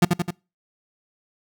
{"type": "tone with echo", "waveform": "35% pulse", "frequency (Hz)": 175, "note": "F3", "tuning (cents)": 4, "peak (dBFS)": -10, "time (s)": [0.02, 0.05], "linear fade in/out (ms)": 5, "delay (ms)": 86, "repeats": 3, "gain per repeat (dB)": -4, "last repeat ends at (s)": 0.308, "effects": ["noise-tail reverb RT60 0.3 s tail -25 dB re dry"]}